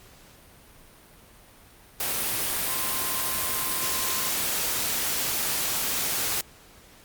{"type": "tone in noise", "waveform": "sine", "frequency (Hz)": 1046.5, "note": "C6", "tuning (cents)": 0, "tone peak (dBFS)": -37, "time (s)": [2.68, 4.29], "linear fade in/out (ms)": 2, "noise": "white", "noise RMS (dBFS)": -27, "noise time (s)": [2, 6.41], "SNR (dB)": -13, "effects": ["pink hiss -52 dBFS RMS until 7.04 s", "Opus 48 kbps"]}